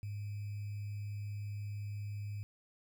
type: tone with sample-and-hold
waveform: sine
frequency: 102.9 Hz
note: G#2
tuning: 16 cents flat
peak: -38 dBFS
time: 0.03-2.43 s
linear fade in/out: 0 ms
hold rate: 2450 Hz
effects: none